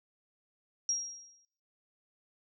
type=tone with exponential decay; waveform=sine; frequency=5630 Hz; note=F8; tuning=13 cents sharp; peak=-26 dBFS; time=0.89-1.45 s; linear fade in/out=1 ms; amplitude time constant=120 ms; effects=noise-tail reverb RT60 0.6 s tail -18 dB re dry